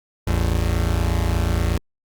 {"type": "tone pair together", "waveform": "35% pulse", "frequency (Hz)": [56.73, 85], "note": ["A#1", "F2"], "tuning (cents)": [-46, -46], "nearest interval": "perfect fifth", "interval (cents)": 700, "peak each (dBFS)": -19, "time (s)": [0.27, 1.78], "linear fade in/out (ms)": 5, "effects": ["Opus 48 kbps"]}